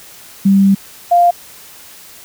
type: tone pair in turn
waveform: sine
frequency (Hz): 196 / 698.5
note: G3 / F5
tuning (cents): 0 / 0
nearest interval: octave + minor seventh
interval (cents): 2200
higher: second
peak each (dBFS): -6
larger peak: neither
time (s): 0.45-0.75 / 1.11-1.31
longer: first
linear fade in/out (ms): 10
effects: white hiss -38 dBFS RMS until 2.24 s